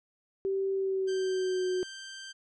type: tone with pitch glide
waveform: sine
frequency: 387.9 to 368 Hz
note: G4 to F#4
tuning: -18 to -9 cents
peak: -27 dBFS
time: 0.45-1.83 s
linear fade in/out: 0 ms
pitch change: -91 cents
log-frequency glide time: 0.73-1.66 s
type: tone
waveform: 15% pulse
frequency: 1568 Hz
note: G6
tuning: in tune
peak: -35 dBFS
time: 1.07-2.33 s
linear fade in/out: 20 ms
effects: resampled to 24000 Hz